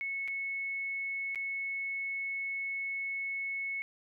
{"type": "tone with dropouts", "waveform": "sine", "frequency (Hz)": 2200, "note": "C#7", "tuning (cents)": -14, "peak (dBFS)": -33, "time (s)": [0.01, 3.82], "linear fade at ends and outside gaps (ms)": 0, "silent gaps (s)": [[0.277, 0.282], [1.348, 1.357]], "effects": []}